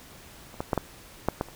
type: clicks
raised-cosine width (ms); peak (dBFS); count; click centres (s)
1; -30 / -15 / -9 / -10 / -8 / -12 / -30; 7; 0.542 / 0.605 / 0.732 / 0.777 / 1.286 / 1.411 / 1.486
effects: pink hiss -49 dBFS RMS until 1.55 s